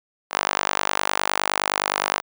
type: tone with high-pass filter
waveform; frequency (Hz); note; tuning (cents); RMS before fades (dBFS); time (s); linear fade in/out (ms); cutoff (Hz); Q
sawtooth; 49.72; G1; +25; -24; 0.3-2.22; 50; 910; 1.3
effects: none